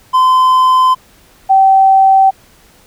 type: tone pair in turn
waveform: triangle / sine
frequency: 1027 / 771.8 Hz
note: C6 / G5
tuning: -33 / -27 cents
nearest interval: perfect fourth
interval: 494 cents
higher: first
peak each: -4 dBFS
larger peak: neither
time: 0.13-0.95 / 1.49-2.31 s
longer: neither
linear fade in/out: 20 ms
effects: pink hiss -46 dBFS RMS until 2.86 s